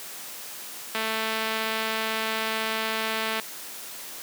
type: click train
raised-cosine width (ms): 0.3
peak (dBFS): -12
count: 542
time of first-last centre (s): 0.95-3.398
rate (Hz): 221
effects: white hiss -39 dBFS RMS until 4.22 s + high-pass 200 Hz 12 dB/octave